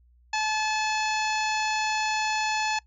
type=harmonic tone; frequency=863 Hz; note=A5; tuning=34 cents flat; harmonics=1 / 2 / 3 / 4 / 5 / 6 / 7 / 8; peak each=-27 / -31 / -31 / -39 / -35 / -40 / -41 / -39 dBFS; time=0.33-2.79 s; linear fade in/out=5 ms; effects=noise-tail reverb RT60 0.1 s tail -22 dB re dry + added 60 Hz sine -56 dBFS peak until 2.86 s

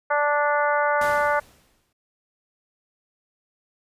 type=harmonic tone; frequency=292.7 Hz; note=D4; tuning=6 cents flat; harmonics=2 / 3 / 4 / 5 / 6 / 7; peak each=-23 / -24 / -26 / -25 / -33 / -34 dBFS; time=0.1-1.4 s; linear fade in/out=10 ms
type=noise with exponential decay; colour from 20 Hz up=pink; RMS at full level=-33 dBFS; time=1.01-1.93 s; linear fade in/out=5 ms; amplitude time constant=200 ms
effects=resampled to 32000 Hz

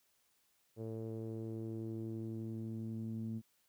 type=tone with low-pass filter sweep; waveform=sawtooth; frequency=111.9 Hz; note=A2; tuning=30 cents sharp; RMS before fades=-42 dBFS; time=0.76-3.42 s; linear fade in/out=50 ms; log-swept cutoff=470 to 230 Hz; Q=3.3; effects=white hiss -75 dBFS RMS until 3.68 s

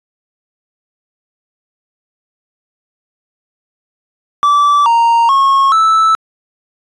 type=tone with pitch steps; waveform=triangle; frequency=1160 / 929 / 1091 / 1314 Hz; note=D6 / A#5 / C#6 / E6; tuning=-22 / -6 / -28 / -6 cents; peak=-5 dBFS; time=4.43-6.15 s; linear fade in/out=0 ms; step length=430 ms; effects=resampled to 22050 Hz

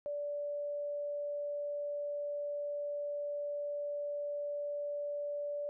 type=tone; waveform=sine; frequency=581 Hz; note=D5; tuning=19 cents flat; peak=-35 dBFS; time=0.06-5.69 s; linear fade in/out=0 ms; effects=none

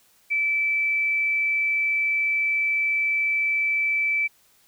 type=tone; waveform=sine; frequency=2317 Hz; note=D7; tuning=24 cents flat; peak=-20 dBFS; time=0.3-4.28 s; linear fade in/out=20 ms; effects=white hiss -60 dBFS RMS until 4.67 s

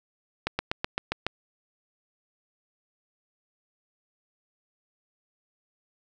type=slowing click train; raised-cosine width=0.3 ms; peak=-10 dBFS; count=7; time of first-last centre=0.47-1.266 s; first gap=120 ms; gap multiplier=1.04; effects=none

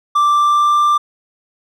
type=tone with pitch glide; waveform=triangle; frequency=1174.7 to 1183.6 Hz; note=D6 to D6; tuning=0 to +13 cents; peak=-8 dBFS; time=0.15-0.98 s; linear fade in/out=10 ms; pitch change=+13 cents; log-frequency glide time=0.29-0.8 s; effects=none

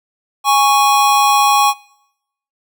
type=tone pair together; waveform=square; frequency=825.6 / 1108.7 Hz; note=G#5 / C#6; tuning=-10 / 0 cents; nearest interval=perfect fourth; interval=510 cents; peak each=-13 dBFS; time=0.44-1.74 s; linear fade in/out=50 ms; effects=noise-tail reverb RT60 0.8 s tail -23 dB re dry

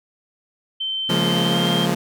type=tone with pitch glide; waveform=sine; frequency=3097 to 3179 Hz; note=G7 to G7; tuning=-22 to +24 cents; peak=-22 dBFS; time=0.8-1.86 s; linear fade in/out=10 ms; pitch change=+46 cents; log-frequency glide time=1.3-1.74 s
type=chord; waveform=sawtooth; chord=Bb minor seventh; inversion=first; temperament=equal with one note detuned; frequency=138.59 / 174.61 / 211.9 / 233.1 Hz; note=Db3 / F3 / Ab3 / Bb3; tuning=0 / 0 / +35 / 0 cents; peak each=-22 / -17 / -21 / -22 dBFS; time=1.09-1.95 s; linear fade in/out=10 ms
effects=none

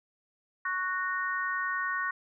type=chord; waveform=sine; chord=F# major; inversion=second; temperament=just; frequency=1110 / 1480 / 1850 Hz; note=C#6 / F#6 / A#6; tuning=+2 / 0 / -14 cents; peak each=-33 dBFS; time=0.65-2.11 s; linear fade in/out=5 ms; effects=none

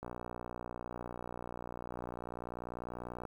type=click train; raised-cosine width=1 ms; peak=-28 dBFS; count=195; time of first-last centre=0.03-3.253 s; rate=60.2 Hz; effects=10-bit

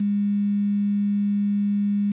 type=tone with quantisation; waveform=sine; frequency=203.6 Hz; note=G#3; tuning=34 cents flat; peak=-19 dBFS; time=0-2.12 s; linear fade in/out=5 ms; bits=7; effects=resampled to 8000 Hz

